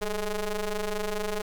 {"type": "ring-modulated tone", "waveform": "sawtooth", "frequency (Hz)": 207.7, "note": "G#3", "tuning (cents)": 0, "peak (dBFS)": -21, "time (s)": [0.01, 1.42], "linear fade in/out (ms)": 10, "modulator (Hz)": 220, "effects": ["9-bit"]}